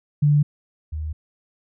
sine tone pair in turn, 146.83 / 77.29 Hz, D3 / D#2, 0 / -11 cents, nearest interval major seventh, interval 1111 cents, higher first, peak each -13 / -25 dBFS, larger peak first, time 0.22-0.43 / 0.92-1.13 s, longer neither, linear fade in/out 10 ms, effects none

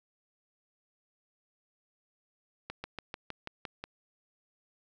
slowing click train, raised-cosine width 0.3 ms, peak -22 dBFS, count 8, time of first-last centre 2.7-3.84 s, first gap 140 ms, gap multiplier 1.05, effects none

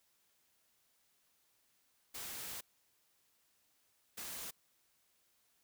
white noise bursts at uneven times, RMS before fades -45 dBFS, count 2, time 2.14-2.61 / 4.17-4.51 s, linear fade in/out 10 ms, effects white hiss -75 dBFS RMS until 5.63 s

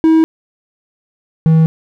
triangle tone pair in turn, 321.1 / 160.55 Hz, E4 / E3, -45 / -45 cents, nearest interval octave, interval 1200 cents, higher first, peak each -4 dBFS, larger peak neither, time 0.04-0.24 / 1.46-1.66 s, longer neither, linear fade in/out 0 ms, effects none

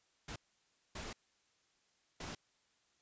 pink noise bursts at uneven times, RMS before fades -45 dBFS, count 3, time 0.28-0.36 / 0.95-1.13 / 2.2-2.35 s, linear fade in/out 5 ms, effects white hiss -75 dBFS RMS until 3.01 s + resampled to 16000 Hz

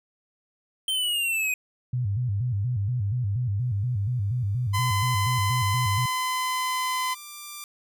square exponential sweep, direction down, 3136 to 2489 Hz, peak -24 dBFS, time 0.88-1.54 s, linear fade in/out 2 ms
sine tone with vibrato, 111.6 Hz, A2, 25 cents sharp, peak -23 dBFS, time 1.93-6.06 s, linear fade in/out 5 ms, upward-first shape square, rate 4.2 Hz, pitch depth 190 cents each way
5% pulse tone with exponential growth, 1182 Hz, D6, 11 cents sharp, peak -24 dBFS, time 3.59-7.64 s, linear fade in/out 1 ms, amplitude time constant 880 ms
sawtooth tone, 1020 Hz, C6, 44 cents flat, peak -21 dBFS, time 4.73-7.15 s, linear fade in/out 20 ms
effects none

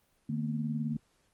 sine tone cluster, 150.4 / 226.4 / 245.5 Hz, D3 / A3 / B3, +42 / +50 / -10 cents, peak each -34 / -33 / -40 dBFS, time 0.29-0.97 s, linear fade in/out 5 ms, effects pink hiss -71 dBFS RMS until 1.33 s + Opus 24 kbps

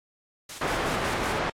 white noise with tremolo, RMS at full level -37 dBFS, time 0.49-1.39 s, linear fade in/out 5 ms, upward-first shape square, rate 5.4 Hz, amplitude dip 50%
white low-pass noise, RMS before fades -28 dBFS, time 0.61-1.5 s, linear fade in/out 5 ms, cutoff 1400 Hz, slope 12 dB/octave
effects low-pass 9000 Hz 12 dB/octave + AAC 64 kbps

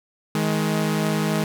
sawtooth tone pair together, 158.37 / 210 Hz, D#3 / G#3, +31 / +19 cents, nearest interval perfect fourth, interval 488 cents, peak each -19 dBFS, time 0.35-1.44 s, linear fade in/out 2 ms, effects none

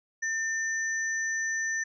sine tone pair together, 1800 / 5968 Hz, A6 / F#8, +39 / +14 cents, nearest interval octave + major sixth, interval 2075 cents, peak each -28 / -35 dBFS, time 0.22-1.84 s, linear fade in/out 10 ms, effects none

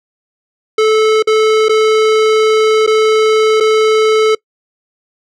square tone with dropouts, 435.5 Hz, A4, 18 cents flat, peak -8 dBFS, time 0.78-4.35 s, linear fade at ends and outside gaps 5 ms, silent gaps 1.225-1.272 / 1.685-1.693 / 2.865-2.874 / 3.602-3.606 s, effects noise-tail reverb RT60 0.1 s tail -25 dB re dry + low-pass 5000 Hz 12 dB/octave

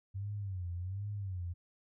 sine tone with vibrato, 94.9 Hz, F#2, 44 cents sharp, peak -36 dBFS, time 0.14-1.54 s, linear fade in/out 20 ms, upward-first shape sine, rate 1.3 Hz, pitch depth 150 cents each way, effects none

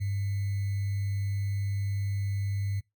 sine tone with sample-and-hold, 99.4 Hz, G2, 25 cents sharp, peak -27 dBFS, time 0-2.81 s, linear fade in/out 20 ms, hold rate 2100 Hz, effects noise-tail reverb RT60 0.2 s tail -24 dB re dry

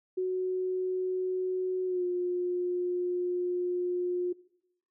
sine tone with pitch glide, 370 to 357.2 Hz, F#4 to F4, 0 to +39 cents, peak -27 dBFS, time 0.17-4.33 s, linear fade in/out 10 ms, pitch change -61 cents, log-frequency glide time 1.86-2.04 s, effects noise-tail reverb RT60 0.8 s tail -21 dB re dry

